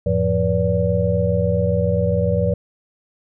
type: tone cluster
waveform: sine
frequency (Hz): 88.3 / 108.5 / 173.5 / 485.6 / 573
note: F2 / A2 / F3 / B4 / D5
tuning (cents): +20 / -24 / -11 / -29 / -43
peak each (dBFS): -22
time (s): 0.06-2.54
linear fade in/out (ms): 5
effects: none